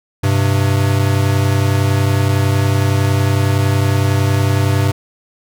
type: tone pair together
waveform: square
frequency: 99.14 / 130 Hz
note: G2 / C3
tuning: +20 / -11 cents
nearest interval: perfect fourth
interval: 469 cents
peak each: -14 / -17 dBFS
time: 0.23-4.92 s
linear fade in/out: 10 ms
effects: none